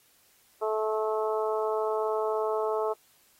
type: harmonic tone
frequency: 217.1 Hz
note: A3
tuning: 23 cents flat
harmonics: 2 / 3 / 4 / 5 / 6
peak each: -28 / -32 / -34 / -36 / -38 dBFS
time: 0.61-2.94 s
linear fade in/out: 20 ms
effects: white hiss -63 dBFS RMS until 3.39 s + AAC 48 kbps

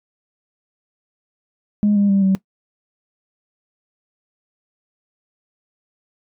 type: tone with pitch steps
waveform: sine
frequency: 207.5 / 202.1 / 196.76 / 191.6 Hz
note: G#3 / G#3 / G3 / G3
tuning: -1 / -47 / +7 / -39 cents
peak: -11 dBFS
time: 1.83-2.35 s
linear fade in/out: 0 ms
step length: 130 ms
effects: noise-tail reverb RT60 0.1 s tail -20 dB re dry + tanh soft clip ceiling -9 dBFS

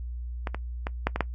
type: clicks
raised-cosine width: 0.5 ms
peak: -15 / -17 / -15 / -8 / -13 / -8 dBFS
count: 6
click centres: 0.472 / 0.546 / 0.869 / 1.07 / 1.16 / 1.207 s
effects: noise-tail reverb RT60 0.1 s tail -20 dB re dry + added 60 Hz sine -32 dBFS peak until 1.34 s

